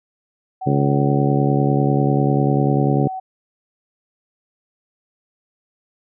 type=tone; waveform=sine; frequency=754 Hz; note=F#5; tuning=32 cents sharp; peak=-25 dBFS; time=0.61-3.2 s; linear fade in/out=10 ms
type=harmonic tone; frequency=70.1 Hz; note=C#2; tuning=20 cents sharp; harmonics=2 / 3 / 4 / 5 / 6 / 7 / 8; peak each=-17 / -23 / -21 / -25 / -24 / -31 / -27 dBFS; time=0.66-3.08 s; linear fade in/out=10 ms
effects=none